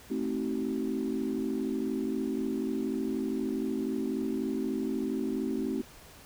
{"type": "chord", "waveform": "sine", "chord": "A diminished seventh", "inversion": "none", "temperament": "just", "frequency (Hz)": [220, 264, 316.8, 380.2], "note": ["A3", "C4", "Eb4", "Gb4"], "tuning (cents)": [0, 16, 31, 47], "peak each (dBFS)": [-34, -32, -35, -35], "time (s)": [0.1, 5.82], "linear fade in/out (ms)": 10, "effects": ["tanh soft clip ceiling -20 dBFS", "pink hiss -52 dBFS RMS until 6.25 s"]}